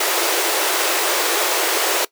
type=high-pass noise; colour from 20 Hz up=pink; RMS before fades=-19 dBFS; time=0-2.05 s; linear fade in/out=5 ms; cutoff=330 Hz; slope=96 dB/octave; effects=noise-tail reverb RT60 0.1 s tail -20 dB re dry

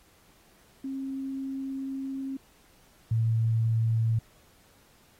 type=tone pair in turn; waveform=sine; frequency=269 / 113.1 Hz; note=C4 / A2; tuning=+48 / +48 cents; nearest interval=octave + minor third; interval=1500 cents; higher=first; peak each=-31 / -22 dBFS; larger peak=second; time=0.84-2.37 / 3.11-4.19 s; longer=first; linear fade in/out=5 ms; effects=pink hiss -61 dBFS RMS until 5.19 s + AAC 48 kbps

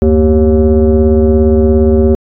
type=tone with frequency modulation; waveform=sine; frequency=229.9 Hz; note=A#3; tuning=24 cents flat; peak=-4 dBFS; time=0.02-2.15 s; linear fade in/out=0 ms; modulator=159 Hz; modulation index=1.5; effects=tanh soft clip ceiling -1 dBFS

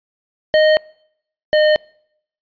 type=tone pair in turn; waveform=square; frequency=619 / 611.2 Hz; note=D#5 / D#5; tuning=-9 / -31 cents; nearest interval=unison; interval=22 cents; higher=first; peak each=-10 / -11 dBFS; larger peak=first; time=0.54-0.77 / 1.53-1.76 s; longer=neither; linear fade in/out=0 ms; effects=noise-tail reverb RT60 0.7 s tail -26 dB re dry + resampled to 11025 Hz

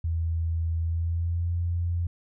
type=tone with pitch glide; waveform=sine; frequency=82.41 to 86.21 Hz; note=E2 to F2; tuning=0 to -22 cents; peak=-24 dBFS; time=0.04-2.07 s; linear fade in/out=5 ms; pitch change=+78 cents; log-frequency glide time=0.81-1.52 s; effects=none

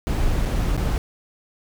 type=noise with dropouts; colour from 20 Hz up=brown; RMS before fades=-21 dBFS; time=0.07-0.98 s; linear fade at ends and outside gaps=0 ms; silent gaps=0.452-0.457 / 0.767-0.776 s; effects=none

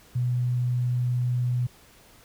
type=tone; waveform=sine; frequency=123.47 Hz; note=B2; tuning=in tune; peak=-22 dBFS; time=0.15-1.67 s; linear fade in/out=10 ms; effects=pink hiss -54 dBFS RMS until 2.24 s

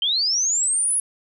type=linear sweep; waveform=sine; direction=up; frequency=3049 to 10570 Hz; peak=-18 dBFS; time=0.02-1 s; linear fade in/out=2 ms; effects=none

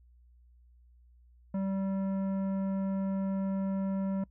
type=tone with tanh clipping; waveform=triangle; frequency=193.5 Hz; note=G3; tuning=22 cents flat; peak=-31 dBFS; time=1.54-4.24 s; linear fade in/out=5 ms; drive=16 dB; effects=noise-tail reverb RT60 0.1 s tail -24 dB re dry + added 60 Hz sine -57 dBFS peak until 4.3 s

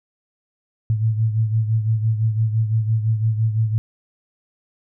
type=beating tone pair; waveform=sine; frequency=109.7 / 115.6 Hz; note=A2 / A#2; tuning=-5 / -14 cents; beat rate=5.9 Hz; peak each=-17 / -24 dBFS; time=0.9-3.78 s; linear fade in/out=0 ms; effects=none

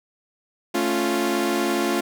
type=chord; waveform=sawtooth; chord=A augmented; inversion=none; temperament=equal; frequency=220 / 277.2 / 349.2 Hz; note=A3 / C#4 / E#4; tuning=0 / 0 / 0 cents; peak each=-23 / -22 / -19 dBFS; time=0.74-2.01 s; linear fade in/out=10 ms; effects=none

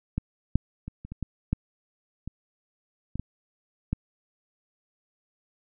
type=clicks; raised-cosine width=5 ms; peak=-14 / -7 / -23 / -27 / -24 / -18 / -11 / -22 / -20 / -19 / -13 dBFS; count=11; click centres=0.18 / 0.556 / 0.88 / 1.05 / 1.12 / 1.227 / 1.53 / 2.276 / 3.156 / 3.196 / 3.93 s; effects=none

